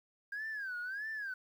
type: tone with vibrato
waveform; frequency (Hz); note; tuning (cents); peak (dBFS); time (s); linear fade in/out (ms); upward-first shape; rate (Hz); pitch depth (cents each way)
sine; 1600; G6; +35; -36; 0.32-1.34; 5; sine; 1.6; 180
effects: tanh soft clip ceiling -34 dBFS + 11-bit